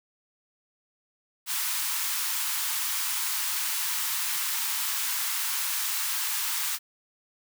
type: high-pass noise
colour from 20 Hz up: white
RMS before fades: -29 dBFS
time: 1.46-6.79 s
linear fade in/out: 50 ms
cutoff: 850 Hz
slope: 96 dB/octave
effects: none